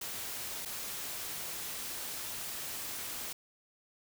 white noise with dropouts, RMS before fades -40 dBFS, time 0.01-3.33 s, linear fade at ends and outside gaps 5 ms, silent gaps 0.652-0.657 s, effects none

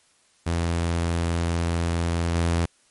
sawtooth tone with level steps, 84.6 Hz, E2, 45 cents sharp, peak -18 / -16 dBFS, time 0.46-2.66 s, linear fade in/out 10 ms, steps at 2.35 s, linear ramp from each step 2 ms, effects white hiss -61 dBFS RMS until 2.9 s + MP3 48 kbps

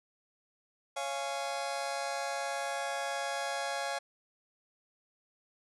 sawtooth chord, Db major, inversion none, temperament just, 554.4 / 693 / 831.5 Hz, Db5 / F5 / Ab5, 0 / -14 / +2 cents, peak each -34 dBFS, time 0.96-3.99 s, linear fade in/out 10 ms, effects resampled to 24000 Hz

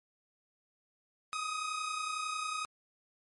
sawtooth tone pair together, 1233 / 1264 Hz, D#6 / D#6, -16 / +27 cents, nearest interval unison, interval 43 cents, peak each -36 / -32 dBFS, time 1.33-2.65 s, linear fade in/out 0 ms, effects MP3 48 kbps

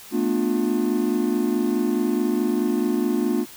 triangle chord, B half-diminished seventh, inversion third, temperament just, 222.2 / 246.9 / 296.3 / 355.6 Hz, A3 / B3 / D4 / F4, +17 / 0 / +15 / +31 cents, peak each -23 dBFS, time 0.11-3.46 s, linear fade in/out 50 ms, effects white hiss -43 dBFS RMS until 3.56 s

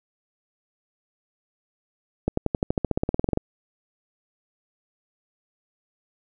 accelerating click train, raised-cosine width 2 ms, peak -8 dBFS, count 18, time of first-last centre 2.28-3.374 s, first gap 94 ms, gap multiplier 0.95, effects none

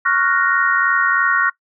sine chord, Gb major seventh, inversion second, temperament equal, 1108.7 / 1396.9 / 1480 / 1864.7 Hz, Db6 / F6 / Gb6 / Bb6, 0 / 0 / 0 / 0 cents, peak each -19 dBFS, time 0.05-1.5 s, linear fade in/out 10 ms, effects noise-tail reverb RT60 0.1 s tail -20 dB re dry

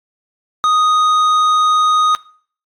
triangle tone with tanh clipping, 1244.5 Hz, D#6, in tune, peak -12 dBFS, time 0.64-2.15 s, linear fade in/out 0 ms, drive 13 dB, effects noise-tail reverb RT60 0.5 s tail -21 dB re dry + AAC 64 kbps

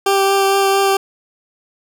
20% pulse tone with vibrato, 392 Hz, G4, in tune, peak -7 dBFS, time 0.06-0.97 s, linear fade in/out 5 ms, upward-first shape triangle, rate 4.4 Hz, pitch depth 12 cents each way, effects none

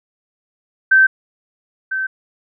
sine tone pair in turn, 1550 / 1544.1 Hz, G6 / G6, -20 / -27 cents, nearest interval unison, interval 7 cents, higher first, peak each -7 / -18 dBFS, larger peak first, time 0.91-1.07 / 1.91-2.07 s, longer neither, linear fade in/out 10 ms, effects none

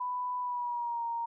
sine tone with pitch glide, 993 to 931.9 Hz, B5 to A#5, +9 to -1 cents, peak -31 dBFS, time 0-1.26 s, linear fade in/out 10 ms, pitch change -110 cents, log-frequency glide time 0.4-1.04 s, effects none

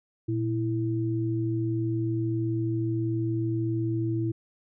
sine tone pair together, 117.04 / 329.6 Hz, A#2 / E4, +7 / 0 cents, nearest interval octave + tritone, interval 1793 cents, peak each -27 / -28 dBFS, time 0.28-4.32 s, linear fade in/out 10 ms, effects none

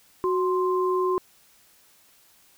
sine tone pair together, 369.2 / 1046.5 Hz, F#4 / C6, -4 / 0 cents, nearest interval octave + tritone, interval 1804 cents, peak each -22 / -26 dBFS, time 0.24-1.18 s, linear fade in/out 0 ms, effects white hiss -58 dBFS RMS until 2.57 s

